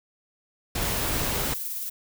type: noise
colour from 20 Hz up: pink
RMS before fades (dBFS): -28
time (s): 0.75-1.54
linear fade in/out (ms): 5
type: noise with tremolo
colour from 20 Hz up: violet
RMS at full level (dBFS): -31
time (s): 0.81-1.9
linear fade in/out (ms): 10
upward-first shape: sine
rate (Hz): 19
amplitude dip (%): 30
effects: none